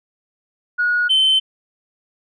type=tone pair in turn; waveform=sine; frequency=1452 / 3077 Hz; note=F#6 / G7; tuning=-33 / -33 cents; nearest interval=octave + minor second; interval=1300 cents; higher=second; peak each=-14 / -10 dBFS; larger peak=second; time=0.78-1.09 / 1.09-1.4 s; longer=neither; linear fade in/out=20 ms; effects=tanh soft clip ceiling -9 dBFS